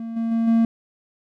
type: tone with level steps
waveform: triangle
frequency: 228.2 Hz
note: A#3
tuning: 37 cents flat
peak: -26 / -19 / -16 / -12 dBFS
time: 0-0.65 s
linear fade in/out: 2 ms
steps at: 0.16 / 0.31 / 0.47 s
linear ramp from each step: 10 ms
effects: none